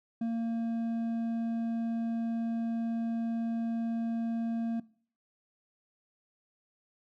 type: tone with hard clipping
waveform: triangle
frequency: 229.5 Hz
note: A#3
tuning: 27 cents flat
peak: -30 dBFS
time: 0.21-4.8 s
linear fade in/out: 5 ms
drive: 7 dB
effects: noise-tail reverb RT60 0.5 s tail -21 dB re dry